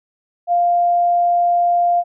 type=tone; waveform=sine; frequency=698.5 Hz; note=F5; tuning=in tune; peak=-12 dBFS; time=0.47-2.04 s; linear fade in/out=50 ms; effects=none